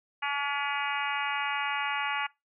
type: harmonic tone with a mistuned harmonic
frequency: 284.5 Hz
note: C#4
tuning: 45 cents sharp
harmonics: 3 / 4 / 5 / 6 / 7 / 8 / 9 / 10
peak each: -34 / -35 / -36 / -37 / -37 / -38 / -39 / -39 dBFS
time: 0.22-2.27 s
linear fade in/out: 10 ms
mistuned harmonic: 9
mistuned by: -39 cents
effects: noise-tail reverb RT60 0.2 s tail -21 dB re dry